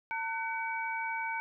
sine tone cluster, 903 / 1506 / 2272 Hz, A5 / F#6 / C#7, +45 / +30 / +42 cents, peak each -35 / -38 / -37 dBFS, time 0.11-1.4 s, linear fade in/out 0 ms, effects none

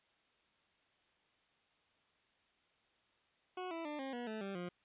20% pulse tone with pitch steps, 366.6 / 330.4 / 297.8 / 268.4 / 241.9 / 218 / 196.46 / 177.06 Hz, F#4 / E4 / D4 / C4 / B3 / A3 / G3 / F3, -16 / +4 / +24 / +44 / -36 / -16 / +4 / +24 cents, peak -36 dBFS, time 3.57-4.69 s, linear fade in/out 5 ms, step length 140 ms, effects white hiss -74 dBFS RMS until 4.84 s + resampled to 8000 Hz

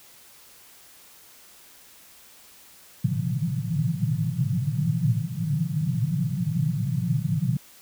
pink band-pass noise, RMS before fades -25 dBFS, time 3.04-7.57 s, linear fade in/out 5 ms, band 110 to 180 Hz, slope 96 dB/octave, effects white hiss -51 dBFS RMS until 7.81 s

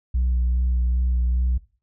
sine tone with vibrato, 61.5 Hz, B1, 7 cents flat, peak -16 dBFS, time 0.14-1.58 s, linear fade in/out 10 ms, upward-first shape sine, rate 2.5 Hz, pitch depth 22 cents each way, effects noise-tail reverb RT60 0.4 s tail -20 dB re dry + tanh soft clip ceiling -16 dBFS

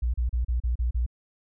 sine tone bursts, 60 Hz, B1, 49 cents flat, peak -22 dBFS, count 7, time 0.02-1.064 s, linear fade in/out 10 ms, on 120 ms, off 34 ms, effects none

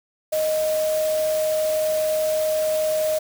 sine tone in noise, 622.3 Hz, D#5, in tune, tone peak -19 dBFS, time 0.32-3.19 s, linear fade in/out 10 ms, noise white, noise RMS -33 dBFS, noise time 0.32-3.19 s, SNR +11 dB, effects none

